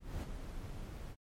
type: noise with ADSR envelope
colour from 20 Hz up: brown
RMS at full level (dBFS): -37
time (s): 0-1.16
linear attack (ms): 220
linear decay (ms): 30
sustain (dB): -7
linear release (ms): 58
effects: MP3 64 kbps